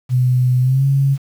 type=tone with pitch glide; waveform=sine; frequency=126.1 to 137.51 Hz; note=B2 to C#3; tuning=+36 to -14 cents; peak=-11 dBFS; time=0.09-1.18 s; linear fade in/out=50 ms; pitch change=+150 cents; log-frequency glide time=0.61-0.85 s; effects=7-bit

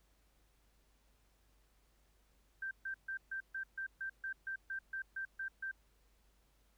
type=tone bursts; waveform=sine; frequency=1568 Hz; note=G6; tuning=in tune; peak=-38 dBFS; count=14; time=2.62-5.714 s; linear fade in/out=5 ms; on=91 ms; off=140 ms; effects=added 50 Hz sine -70 dBFS peak until 6.77 s + pink hiss -75 dBFS RMS until 6.77 s

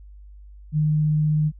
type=tone; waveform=sine; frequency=152.6 Hz; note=D#3; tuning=33 cents flat; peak=-17 dBFS; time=0.72-1.52 s; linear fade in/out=50 ms; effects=added 50 Hz sine -41 dBFS peak until 1.59 s

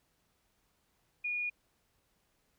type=tone; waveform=sine; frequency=2443 Hz; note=D#7; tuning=32 cents flat; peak=-32 dBFS; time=1.24-1.5 s; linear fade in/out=10 ms; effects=pink hiss -75 dBFS RMS until 2.58 s

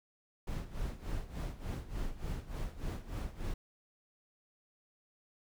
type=noise with tremolo; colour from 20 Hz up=brown; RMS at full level=-36 dBFS; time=0.47-3.54 s; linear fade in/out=5 ms; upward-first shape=sine; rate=3.4 Hz; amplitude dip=80%; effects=none

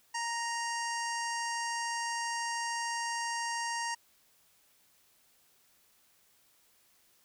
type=harmonic tone with a mistuned harmonic; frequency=933 Hz; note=A#5; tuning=1 cent sharp; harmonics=1 / 2 / 3 / 5 / 6 / 7 / 8 / 9 / 10; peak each=-35 / -38 / -45 / -45 / -43 / -45 / -49 / -50 / -51 dBFS; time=0.14-3.95 s; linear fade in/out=10 ms; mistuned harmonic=7; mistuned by=-21 cents; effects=white hiss -67 dBFS RMS until 7.24 s

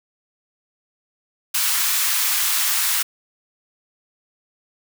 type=high-pass noise; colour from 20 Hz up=white; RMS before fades=-20 dBFS; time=1.54-3.03 s; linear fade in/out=10 ms; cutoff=1000 Hz; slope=24 dB/octave; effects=none

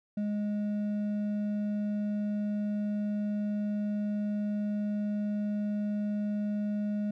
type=tone with hard clipping; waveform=triangle; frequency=207.7 Hz; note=G#3; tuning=in tune; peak=-30 dBFS; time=0.17-7.11 s; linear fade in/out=5 ms; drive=8 dB; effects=none

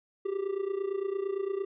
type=tone with amplitude modulation; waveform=triangle; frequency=392 Hz; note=G4; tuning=in tune; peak=-24 dBFS; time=0.25-1.65 s; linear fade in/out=10 ms; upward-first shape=sine; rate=28.8 Hz; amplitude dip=80%; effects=resampled to 8000 Hz

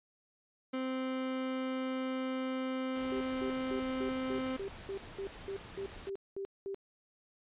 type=tone; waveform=30% pulse; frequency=260.2 Hz; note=C4; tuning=9 cents flat; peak=-31 dBFS; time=0.73-4.57 s; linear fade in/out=10 ms
type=noise; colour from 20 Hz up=pink; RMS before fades=-49 dBFS; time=2.95-6.1 s; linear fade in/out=10 ms
type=tone bursts; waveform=sine; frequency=392.2 Hz; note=G4; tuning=1 cent sharp; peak=-36 dBFS; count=13; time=3.12-6.745 s; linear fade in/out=0 ms; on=85 ms; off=210 ms
effects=resampled to 8000 Hz

